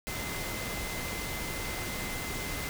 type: tone in noise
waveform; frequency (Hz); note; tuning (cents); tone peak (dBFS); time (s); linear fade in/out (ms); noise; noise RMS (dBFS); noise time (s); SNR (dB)
sine; 2063; C7; -25; -41; 0.07-2.69; 0; pink; -36; 0.07-2.69; -8
effects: none